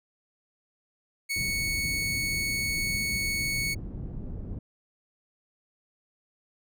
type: tone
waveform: sawtooth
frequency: 2217 Hz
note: C#7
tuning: in tune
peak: -24 dBFS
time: 1.29-3.75 s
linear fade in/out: 20 ms
type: low-pass noise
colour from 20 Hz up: pink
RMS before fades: -36 dBFS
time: 1.36-4.59 s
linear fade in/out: 2 ms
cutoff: 230 Hz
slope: 12 dB/octave
effects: none